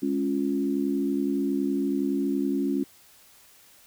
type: chord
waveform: sine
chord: Db major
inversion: second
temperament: equal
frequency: 207.7 / 277.2 / 349.2 Hz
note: Ab3 / Db4 / F4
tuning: 0 / 0 / 0 cents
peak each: -30 / -25 / -30 dBFS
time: 0.02-2.84 s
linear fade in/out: 10 ms
effects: white hiss -55 dBFS RMS until 3.86 s